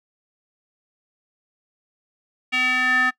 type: tone with band-pass filter sweep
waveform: square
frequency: 254.2 Hz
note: C4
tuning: 50 cents flat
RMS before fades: -20 dBFS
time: 2.52-3.11 s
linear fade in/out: 20 ms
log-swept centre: 2500 to 1600 Hz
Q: 5.3
effects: noise-tail reverb RT60 0.1 s tail -22 dB re dry